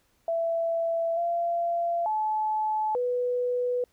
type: tone with pitch steps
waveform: sine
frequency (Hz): 666 / 685 / 862 / 493.1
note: E5 / F5 / A5 / B4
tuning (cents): +18 / -34 / -36 / -3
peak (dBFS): -24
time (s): 0.28-3.84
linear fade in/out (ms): 2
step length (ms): 890
effects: pink hiss -68 dBFS RMS until 3.92 s